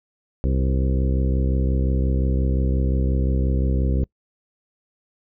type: harmonic tone with a mistuned harmonic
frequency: 65.7 Hz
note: C2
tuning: 8 cents sharp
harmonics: 1 / 2 / 3 / 4 / 5 / 6 / 7 / 8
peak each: -19 / -25 / -29 / -31 / -33 / -35 / -36 / -37 dBFS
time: 0.44-4.04 s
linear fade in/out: 0 ms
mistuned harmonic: 7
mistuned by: +33 cents
effects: noise-tail reverb RT60 0.1 s tail -24 dB re dry